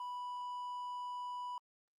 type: tone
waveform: triangle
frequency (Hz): 986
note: B5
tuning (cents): -3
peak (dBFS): -38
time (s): 0-1.58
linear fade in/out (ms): 2
effects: Opus 32 kbps